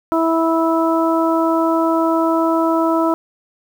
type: harmonic tone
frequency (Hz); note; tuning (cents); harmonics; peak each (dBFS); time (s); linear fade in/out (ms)
327.4; E4; -12; 1 / 2 / 3 / 4; -16 / -19 / -21 / -22; 0.12-3.14; 0
effects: 7-bit